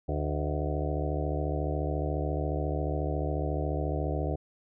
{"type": "harmonic tone with a mistuned harmonic", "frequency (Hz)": 74.2, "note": "D2", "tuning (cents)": 18, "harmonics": [1, 2, 4, 5, 6, 7, 8, 9, 10], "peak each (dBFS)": [-31, -34, -37, -38, -39, -39, -40, -41, -41], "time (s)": [0.08, 4.36], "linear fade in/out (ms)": 10, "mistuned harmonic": 8, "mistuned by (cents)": 75, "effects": []}